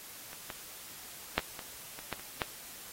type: clicks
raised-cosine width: 0.3 ms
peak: -28 / -23 / -10 / -25 / -27 / -18 / -30 / -14 dBFS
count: 8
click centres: 0.331 / 0.502 / 1.38 / 1.592 / 1.99 / 2.127 / 2.196 / 2.418 s
effects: white hiss -48 dBFS RMS until 2.92 s + AAC 48 kbps